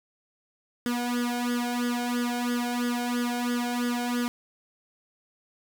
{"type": "tone with flanger", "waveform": "sawtooth", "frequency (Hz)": 242.4, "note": "B3", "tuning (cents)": -32, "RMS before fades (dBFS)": -28, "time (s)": [0.86, 4.28], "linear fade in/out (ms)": 0, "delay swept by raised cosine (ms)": [0.6, 1.34], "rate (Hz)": 3, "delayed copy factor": 1, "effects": []}